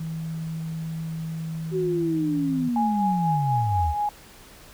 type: tone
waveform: sine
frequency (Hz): 161.6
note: E3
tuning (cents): -34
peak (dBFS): -28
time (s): 0-2.69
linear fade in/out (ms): 5
type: linear sweep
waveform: sine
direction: down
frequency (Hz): 381.4 to 69.3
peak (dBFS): -22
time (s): 1.71-3.95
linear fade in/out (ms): 50
type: tone with tremolo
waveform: sine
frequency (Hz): 830.6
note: G#5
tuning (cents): 0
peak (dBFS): -21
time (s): 2.76-4.09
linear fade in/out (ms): 2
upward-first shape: sine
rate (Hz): 4.1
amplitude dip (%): 45
effects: pink hiss -48 dBFS RMS until 4.73 s